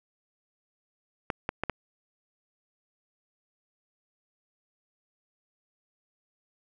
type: clicks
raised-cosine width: 0.5 ms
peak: -13 dBFS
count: 4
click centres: 1.302 / 1.491 / 1.636 / 1.697 s
effects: none